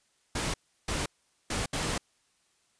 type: noise bursts at uneven times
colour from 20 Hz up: pink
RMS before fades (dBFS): -31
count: 4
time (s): 0.35-0.54 / 0.88-1.06 / 1.5-1.66 / 1.73-1.98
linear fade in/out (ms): 5
effects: white hiss -70 dBFS RMS until 2.79 s + resampled to 22050 Hz